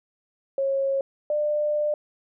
sine tone pair in turn, 545 / 597.3 Hz, C#5 / D5, -29 / +29 cents, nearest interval major second, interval 158 cents, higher second, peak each -21 dBFS, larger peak neither, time 0.58-1.01 / 1.3-1.94 s, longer second, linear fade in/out 2 ms, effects none

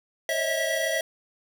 square tone cluster, 545 / 621 / 652 / 1947 / 3298 Hz, C#5 / D#5 / E5 / B6 / G#7, -29 / -3 / -19 / -25 / -13 cents, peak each -32 / -34 / -29 / -30 / -37 dBFS, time 0.29-1.01 s, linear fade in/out 2 ms, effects none

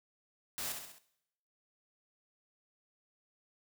white noise with echo, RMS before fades -39 dBFS, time 0.58-0.72 s, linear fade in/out 0 ms, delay 66 ms, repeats 4, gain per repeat -5 dB, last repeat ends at 0.984 s, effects noise-tail reverb RT60 0.8 s tail -18 dB re dry

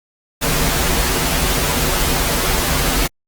pink noise with comb filter, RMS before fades -17 dBFS, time 0.41-3.08 s, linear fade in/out 20 ms, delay 9.6 ms, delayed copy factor -0.9, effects Opus 48 kbps

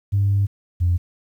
sine tone pair in turn, 99.9 / 87.73 Hz, G2 / F2, +33 / +8 cents, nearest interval major second, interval 225 cents, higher first, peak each -14 dBFS, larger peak neither, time 0.12-0.47 / 0.8-0.98 s, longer first, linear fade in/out 20 ms, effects tanh soft clip ceiling -11 dBFS + 9-bit

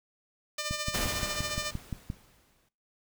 5% pulse tone with tremolo, 600 Hz, D5, 37 cents sharp, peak -19 dBFS, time 0.58-1.71 s, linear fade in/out 5 ms, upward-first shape sine, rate 14 Hz, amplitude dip 55%
click train, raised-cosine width 5 ms, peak -21 dBFS, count 9, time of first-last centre 0.71-2.101 s, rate 5.75 Hz
pink noise with exponential decay, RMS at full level -31 dBFS, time 0.94-2.69 s, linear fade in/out 5 ms, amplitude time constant 380 ms
effects noise-tail reverb RT60 0.3 s tail -18 dB re dry

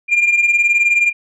sine beating tone pair, 2383 / 2402 Hz, D7 / D7, +25 / +38 cents, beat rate 19 Hz, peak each -15 / -10 dBFS, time 0.08-1.13 s, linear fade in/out 50 ms, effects tanh soft clip ceiling -8 dBFS

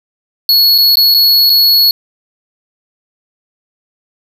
square tone with dropouts, 4362 Hz, C#8, 29 cents flat, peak -6 dBFS, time 0.49-1.91 s, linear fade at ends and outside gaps 1 ms, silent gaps 0.78-0.784 / 0.956-0.97 / 1.141-1.146 / 1.496-1.5 s, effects 8-bit

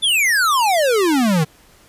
square exponential sweep, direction down, 3567 to 146.83 Hz, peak -14 dBFS, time 0.02-1.45 s, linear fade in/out 20 ms, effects pink hiss -50 dBFS RMS until 1.88 s + resampled to 32000 Hz

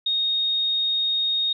sine tone, 3720 Hz, A#7, 4 cents flat, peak -20 dBFS, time 0.06-1.53 s, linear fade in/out 5 ms, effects none

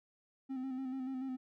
triangle tone with vibrato, 261.6 Hz, C4, in tune, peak -35 dBFS, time 0.49-1.37 s, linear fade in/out 20 ms, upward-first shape square, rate 6.9 Hz, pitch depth 34 cents each way, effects none

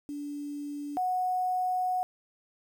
sine tone pair in turn, 290 / 735 Hz, D4 / F#5, -22 / -12 cents, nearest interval octave + major third, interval 1610 cents, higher second, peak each -34 / -26 dBFS, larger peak second, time 0.09-0.97 / 0.97-2.03 s, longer second, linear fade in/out 0 ms, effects 9-bit

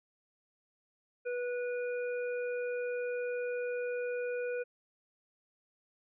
harmonic tone, 489.6 Hz, B4, 15 cents flat, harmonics 1 / 3 / 5, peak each -33 / -43 / -47 dBFS, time 1.25-4.64 s, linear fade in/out 20 ms, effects none

